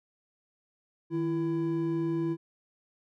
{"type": "tone pair together", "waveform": "triangle", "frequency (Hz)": [157.2, 333.7], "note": ["D#3", "E4"], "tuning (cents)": [18, 21], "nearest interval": "octave + minor second", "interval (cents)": 1303, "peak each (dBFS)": [-31, -26], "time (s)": [1.1, 2.37], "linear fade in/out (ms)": 50, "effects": []}